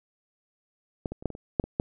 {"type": "clicks", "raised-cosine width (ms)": 2, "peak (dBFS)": [-16, -21, -29, -12, -24, -28, -9, -21, -11], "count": 9, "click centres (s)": [1.058, 1.12, 1.225, 1.257, 1.303, 1.351, 1.598, 1.64, 1.799], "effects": []}